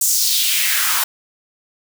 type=noise with high-pass filter sweep; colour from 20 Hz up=white; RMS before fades=-17 dBFS; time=0.01-1.04 s; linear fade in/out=5 ms; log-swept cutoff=7600 to 960 Hz; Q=2.4; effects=none